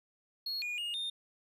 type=tone with pitch steps; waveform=triangle; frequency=4314 / 2442 / 2851 / 3647 Hz; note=C#8 / D#7 / F7 / A#7; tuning=-48 / -33 / +35 / -39 cents; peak=-33 dBFS; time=0.46-1.1 s; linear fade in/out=5 ms; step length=160 ms; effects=none